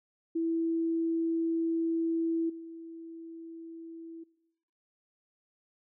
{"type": "tone with level steps", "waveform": "sine", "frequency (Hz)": 329.6, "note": "E4", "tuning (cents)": 0, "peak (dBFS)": [-27, -42], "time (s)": [0.35, 4.24], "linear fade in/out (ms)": 10, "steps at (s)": 2.49, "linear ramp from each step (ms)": 10, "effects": ["noise-tail reverb RT60 0.9 s tail -21 dB re dry"]}